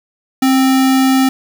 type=tone with sample-and-hold; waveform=sine; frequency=264.7 Hz; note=C4; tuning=20 cents sharp; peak=-8 dBFS; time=0.42-1.29 s; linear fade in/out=5 ms; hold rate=1050 Hz; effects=none